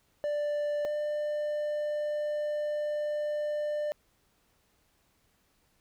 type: tone pair in turn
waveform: triangle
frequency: 589 / 596.5 Hz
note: D5 / D5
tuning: +5 / +27 cents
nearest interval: unison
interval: 22 cents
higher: second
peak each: -26 / -27 dBFS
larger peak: first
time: 0.24-0.85 / 0.85-3.92 s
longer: second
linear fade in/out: 0 ms
effects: pink hiss -70 dBFS RMS until 5.8 s